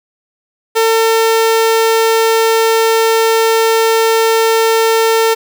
sawtooth tone, 450 Hz, A4, 39 cents sharp, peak -5 dBFS, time 0.75-5.35 s, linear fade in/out 20 ms, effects none

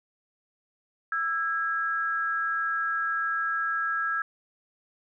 sine tone pair together, 1329.4 / 1643 Hz, E6 / G#6, +14 / -19 cents, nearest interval major third, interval 367 cents, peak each -28 dBFS, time 1.12-4.22 s, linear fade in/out 2 ms, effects none

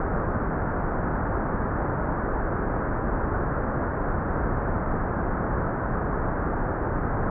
pink low-pass noise, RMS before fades -26 dBFS, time 0-7.3 s, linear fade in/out 2 ms, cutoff 1600 Hz, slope 48 dB/octave, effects none

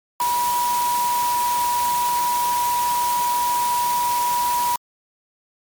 sine tone in noise, 970 Hz, B5, 31 cents flat, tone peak -18 dBFS, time 0.2-4.76 s, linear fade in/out 2 ms, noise white, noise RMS -28 dBFS, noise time 0.2-4.76 s, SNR +7 dB, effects MP3 96 kbps

